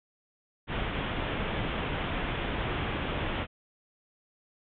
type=low-pass noise; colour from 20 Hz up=pink; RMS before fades=-32 dBFS; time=0.67-3.47 s; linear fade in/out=50 ms; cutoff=3500 Hz; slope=96 dB/octave; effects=none